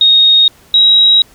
sine tone pair in turn, 3729 / 3836 Hz, A#7 / A#7, 0 / +49 cents, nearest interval unison, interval 49 cents, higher second, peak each -4 dBFS, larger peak neither, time 0.01-0.48 / 0.74-1.22 s, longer second, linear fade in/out 2 ms, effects pink hiss -45 dBFS RMS until 1.34 s

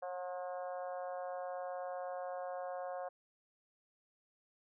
harmonic tone with a mistuned harmonic, 180.8 Hz, F#3, 40 cents flat, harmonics 3 / 4 / 5 / 6 / 7 / 8 / 9, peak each -42 / -43 / -55 / -51 / -59 / -58 / -59 dBFS, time 0.02-3.09 s, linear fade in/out 10 ms, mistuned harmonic 6, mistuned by -21 cents, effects none

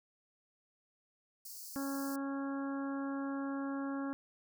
white high-pass noise, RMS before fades -48 dBFS, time 1.45-2.16 s, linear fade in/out 5 ms, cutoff 4400 Hz, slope 96 dB/octave
harmonic tone, 275.5 Hz, C#4, 11 cents flat, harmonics 1 / 2 / 3 / 4 / 5 / 6, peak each -36 / -46 / -49 / -48 / -49 / -52 dBFS, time 1.76-4.13 s, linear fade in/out 0 ms
effects none

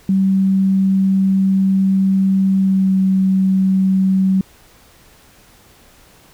sine tone with pitch glide, 192.2 to 190.21 Hz, G3 to F#3, -34 to +48 cents, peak -11 dBFS, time 0.09-4.41 s, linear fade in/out 2 ms, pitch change -18 cents, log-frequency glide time 2.59-2.95 s, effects pink hiss -48 dBFS RMS until 6.33 s

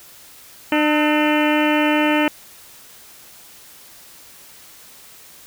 harmonic tone with a mistuned harmonic, 300.4 Hz, D4, 39 cents sharp, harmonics 1 / 2 / 3 / 4 / 5 / 6 / 7 / 8 / 9 / 10, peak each -17 / -22 / -23 / -29 / -29 / -26 / -29 / -27 / -28 / -29 dBFS, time 0.72-2.28 s, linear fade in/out 2 ms, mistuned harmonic 4, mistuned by +110 cents, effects white hiss -44 dBFS RMS until 5.46 s

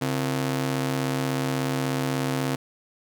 sawtooth ring-modulated tone, 200.3 Hz, G3, 38 cents sharp, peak -17 dBFS, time 0.01-2.56 s, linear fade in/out 10 ms, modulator 61.9 Hz, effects none

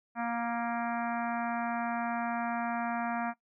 harmonic tone with a mistuned harmonic, 235.1 Hz, A#3, 15 cents sharp, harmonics 1 / 3 / 4 / 5 / 6 / 7 / 8 / 9 / 10, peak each -35 / -35 / -38 / -42 / -41 / -43 / -49 / -51 / -49 dBFS, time 0.15-3.34 s, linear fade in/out 50 ms, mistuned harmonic 6, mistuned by -21 cents, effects noise-tail reverb RT60 0.1 s tail -18 dB re dry

